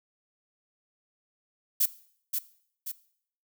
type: noise with echo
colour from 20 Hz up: violet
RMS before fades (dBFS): -23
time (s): 1.8-1.86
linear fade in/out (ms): 10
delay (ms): 530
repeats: 2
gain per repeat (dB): -6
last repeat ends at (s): 2.92
effects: noise-tail reverb RT60 0.6 s tail -18 dB re dry